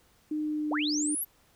sine tone with pitch glide, 304.7 to 299.1 Hz, D#4 to D4, -36 to +32 cents, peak -28 dBFS, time 0.31-1.15 s, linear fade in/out 5 ms, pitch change -32 cents, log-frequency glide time 0.42-0.89 s
sine linear sweep, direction up, 218.8 to 12000 Hz, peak -29 dBFS, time 0.7-1.25 s, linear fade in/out 20 ms
effects pink hiss -64 dBFS RMS until 1.55 s

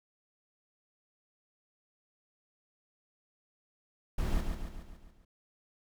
brown noise with echo, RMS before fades -31 dBFS, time 4.18-4.41 s, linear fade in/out 5 ms, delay 140 ms, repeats 6, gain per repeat -5 dB, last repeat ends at 5.25 s, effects none

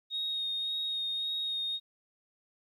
sine tone with vibrato, 3729 Hz, A#7, in tune, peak -30 dBFS, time 0.1-1.8 s, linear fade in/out 50 ms, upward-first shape sine, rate 1.8 Hz, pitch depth 15 cents each way, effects tanh soft clip ceiling -26 dBFS + 12-bit

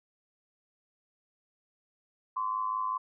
sine tone pair together, 1032 / 1137.2 Hz, C6 / C#6, -24 / +44 cents, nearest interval major second, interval 168 cents, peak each -30 / -35 dBFS, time 2.36-2.98 s, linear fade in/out 10 ms, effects none

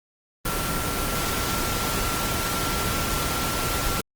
sine tone in noise, 1360 Hz, F6, 46 cents flat, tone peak -32 dBFS, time 0.45-4.01 s, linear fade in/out 5 ms, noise pink, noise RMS -26 dBFS, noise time 0.45-4.01 s, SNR -9 dB, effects Opus 24 kbps

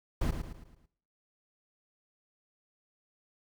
brown noise with echo, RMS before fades -29 dBFS, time 0.21-0.31 s, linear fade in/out 5 ms, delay 110 ms, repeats 5, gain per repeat -7 dB, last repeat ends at 0.86 s, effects noise-tail reverb RT60 0.6 s tail -17 dB re dry

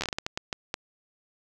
slowing click train, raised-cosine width 0.2 ms, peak -12 dBFS, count 11, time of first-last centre 0.01-0.741 s, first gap 11 ms, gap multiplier 1.39, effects none

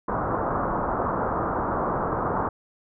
white low-pass noise, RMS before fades -26 dBFS, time 0.08-2.49 s, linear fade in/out 5 ms, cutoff 1300 Hz, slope 48 dB/octave, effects none

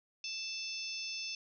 harmonic tone, 880 Hz, A5, in tune, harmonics 3 / 4 / 5 / 6 / 7, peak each -43 / -48 / -49 / -41 / -47 dBFS, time 0.24-1.35 s, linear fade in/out 2 ms, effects none

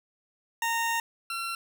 20% pulse tone pair in turn, 922 / 1360.1 Hz, A#5 / F6, -19 / -46 cents, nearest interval perfect fifth, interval 673 cents, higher second, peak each -21 / -26 dBFS, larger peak first, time 0.62-1 / 1.3-1.55 s, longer first, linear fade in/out 2 ms, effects none

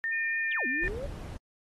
sine tone with pitch glide, 1816 to 1800.3 Hz, A#6 to A6, -46 to +39 cents, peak -28 dBFS, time 0.04-0.88 s, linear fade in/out 0 ms, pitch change -15 cents, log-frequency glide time 0.37-0.52 s
sine tone with vibrato, 2418 Hz, D7, 50 cents sharp, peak -34 dBFS, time 0.11-0.88 s, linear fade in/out 20 ms, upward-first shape triangle, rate 4.5 Hz, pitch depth 21 cents each way
sine exponential two-way sweep, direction down then up, 3825 to 239.6 to 596 Hz, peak -35 dBFS, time 0.51-1.07 s, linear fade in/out 10 ms, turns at 0.67 s
brown noise, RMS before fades -38 dBFS, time 0.83-1.37 s, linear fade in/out 5 ms
effects AAC 32 kbps

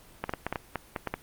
clicks, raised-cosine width 0.5 ms, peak -14 dBFS, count 10, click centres 0.24 / 0.294 / 0.337 / 0.466 / 0.526 / 0.558 / 0.757 / 0.962 / 1.073 / 1.14 s, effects pink hiss -54 dBFS RMS until 1.22 s + Opus 24 kbps

